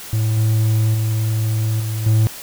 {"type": "tone with level steps", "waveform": "triangle", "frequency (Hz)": 109.9, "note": "A2", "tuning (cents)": -2, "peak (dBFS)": [-13, -11, -14, -18, -9], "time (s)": [0.13, 2.27], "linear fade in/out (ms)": 0, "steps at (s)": [0.37, 0.94, 1.8, 2.06], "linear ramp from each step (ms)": 5, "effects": ["white hiss -34 dBFS RMS until 2.42 s"]}